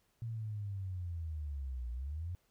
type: linear two-way sweep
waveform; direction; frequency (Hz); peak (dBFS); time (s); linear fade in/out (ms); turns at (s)
sine; down then up; 116.54 to 58.2 to 91.3; -37; 0.22-2.35; 0; 1.91
effects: pink hiss -75 dBFS RMS until 2.5 s